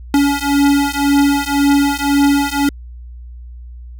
square beating tone pair, 282.1 / 284 Hz, C#4 / C#4, +30 / +42 cents, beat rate 1.9 Hz, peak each -15 dBFS, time 0.14-2.69 s, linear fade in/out 2 ms, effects added 60 Hz sine -30 dBFS peak until 3.99 s

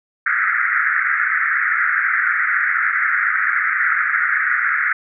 pink band-pass noise, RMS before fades -18 dBFS, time 0.26-4.93 s, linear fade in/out 5 ms, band 1300 to 2100 Hz, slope 96 dB/octave, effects none

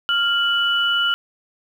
sine tone pair together, 1396.9 / 2960 Hz, F6 / F#7, 0 / 0 cents, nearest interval octave + minor second, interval 1300 cents, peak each -19 dBFS, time 0.09-1.14 s, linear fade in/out 0 ms, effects 8-bit

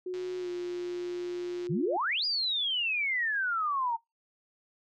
sine tone with pitch glide, 365.1 to 353.9 Hz, F#4 to F4, -23 to +23 cents, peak -32 dBFS, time 0.06-1.97 s, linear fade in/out 5 ms, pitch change -54 cents, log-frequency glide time 0.39-0.49 s
click train, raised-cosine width 0.2 ms, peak -32 dBFS, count 215, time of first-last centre 0.14-1.669 s, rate 140 Hz
sine exponential two-way sweep, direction up then down, 130.81 to 4960 to 895 Hz, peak -27 dBFS, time 1.69-3.97 s, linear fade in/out 20 ms, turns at 2.25 s
effects noise-tail reverb RT60 0.2 s tail -24 dB re dry

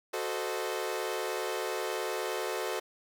sawtooth chord, F# diminished seventh, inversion none, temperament equal with one note detuned, 370 / 440 / 519 / 622.3 Hz, F#4 / A4 / C5 / Eb5, 0 / 0 / -14 / 0 cents, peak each -33 / -32 / -34 / -36 dBFS, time 0.13-2.8 s, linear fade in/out 10 ms, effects none

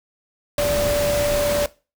sine tone in noise, 582 Hz, D5, 16 cents flat, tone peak -18 dBFS, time 0.58-1.66 s, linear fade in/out 2 ms, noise pink, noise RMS -25 dBFS, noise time 0.58-1.66 s, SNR +4 dB, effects noise-tail reverb RT60 0.3 s tail -19 dB re dry

